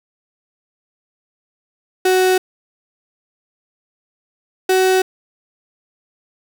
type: tone pair in turn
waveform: 35% pulse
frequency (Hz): 371.7 / 374.9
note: F#4 / F#4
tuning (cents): +8 / +23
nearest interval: unison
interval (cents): 15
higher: second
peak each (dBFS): -10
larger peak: neither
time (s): 2.05-2.38 / 4.69-5.02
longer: neither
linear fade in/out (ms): 5
effects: none